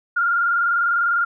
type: tone with vibrato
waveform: sine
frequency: 1400 Hz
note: F6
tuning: 4 cents sharp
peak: -16 dBFS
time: 0.16-1.25 s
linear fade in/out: 10 ms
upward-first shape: square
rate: 20 Hz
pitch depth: 35 cents each way
effects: none